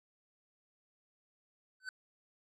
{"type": "tone with exponential growth", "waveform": "square", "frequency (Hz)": 1519, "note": "F#6", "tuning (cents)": 45, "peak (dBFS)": -36, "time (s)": [1.8, 1.89], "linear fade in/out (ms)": 2, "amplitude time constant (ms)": 19, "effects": ["low-pass 7000 Hz 12 dB/octave"]}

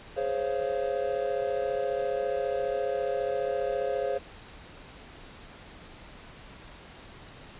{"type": "chord", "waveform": "triangle", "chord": "Db major seventh", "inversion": "second", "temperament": "just", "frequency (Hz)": [415.8, 519.7, 554.4, 693], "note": ["Ab4", "C5", "Db5", "F5"], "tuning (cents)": [2, -12, 0, -14], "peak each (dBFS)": [-31, -29, -30, -33], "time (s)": [0.16, 4.19], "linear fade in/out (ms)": 20, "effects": ["pink hiss -48 dBFS RMS until 7.59 s", "resampled to 8000 Hz"]}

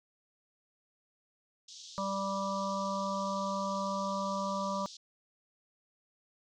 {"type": "band-pass noise", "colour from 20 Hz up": "white", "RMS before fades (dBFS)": -50, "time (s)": [1.68, 4.97], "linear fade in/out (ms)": 5, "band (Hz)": [3300, 6500], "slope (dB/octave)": 48}
{"type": "harmonic tone", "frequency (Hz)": 195.8, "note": "G3", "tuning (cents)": -2, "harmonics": [1, 3, 5, 6], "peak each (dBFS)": [-37, -37, -37, -37], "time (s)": [1.98, 4.86], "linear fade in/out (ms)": 0}
{"effects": []}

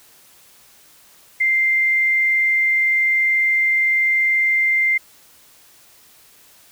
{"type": "tone", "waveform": "sine", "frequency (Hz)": 2093, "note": "C7", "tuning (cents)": 0, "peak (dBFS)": -14, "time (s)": [1.4, 4.98], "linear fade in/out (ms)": 10, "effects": ["white hiss -50 dBFS RMS until 6.71 s"]}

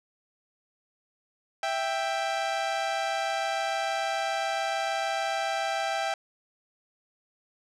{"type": "tone pair together", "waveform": "sawtooth", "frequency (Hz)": [660, 786.8], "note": ["E5", "G5"], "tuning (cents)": [2, 6], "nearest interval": "minor third", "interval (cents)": 304, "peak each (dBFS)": [-27, -25], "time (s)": [1.63, 6.14], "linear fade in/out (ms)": 2, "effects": ["low-pass 6000 Hz 12 dB/octave"]}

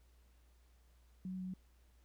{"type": "tone with pitch steps", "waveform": "sine", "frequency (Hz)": [185.4, 186.5, 184.6, 185.7], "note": ["F#3", "F#3", "F#3", "F#3"], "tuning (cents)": [4, 14, -4, 7], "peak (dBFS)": -40, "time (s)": [1.25, 1.538], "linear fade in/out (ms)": 2, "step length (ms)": 72, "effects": ["added 60 Hz sine -64 dBFS peak until 2.04 s", "pink hiss -75 dBFS RMS until 2.04 s"]}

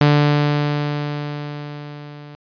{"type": "tone with level ramp", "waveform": "sawtooth", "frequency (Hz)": 146.83, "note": "D3", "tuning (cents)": 0, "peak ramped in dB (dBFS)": [-6, -32], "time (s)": [0.01, 2.35], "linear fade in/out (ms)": 0, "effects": ["resampled to 11025 Hz"]}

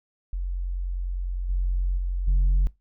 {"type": "tone with level steps", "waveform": "sine", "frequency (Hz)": 44.86, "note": "F1", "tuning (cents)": 47, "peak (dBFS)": [-25, -20, -23, -14], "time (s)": [0.33, 2.67], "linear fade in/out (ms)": 0, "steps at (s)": [1.49, 1.97, 2.27], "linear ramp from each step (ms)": 10, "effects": ["noise-tail reverb RT60 0.2 s tail -22 dB re dry", "tanh soft clip ceiling -16 dBFS"]}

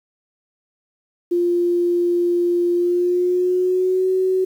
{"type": "tone with pitch glide", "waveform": "sine", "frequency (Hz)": [349.2, 374.3], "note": ["F4", "F#4"], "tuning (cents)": [0, 20], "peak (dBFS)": -15, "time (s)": [1.31, 4.45], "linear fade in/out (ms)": 10, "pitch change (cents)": 120, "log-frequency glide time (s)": [2.73, 4.09], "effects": ["8-bit"]}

